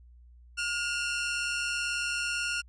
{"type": "tone pair together", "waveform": "sawtooth", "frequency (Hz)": [1425.1, 2712], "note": ["F6", "E7"], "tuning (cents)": [35, 49], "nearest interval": "major seventh", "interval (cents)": 1114, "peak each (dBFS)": [-28, -29], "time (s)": [0.57, 2.62], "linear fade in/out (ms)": 20, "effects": ["added 60 Hz sine -51 dBFS peak until 2.68 s", "resampled to 22050 Hz"]}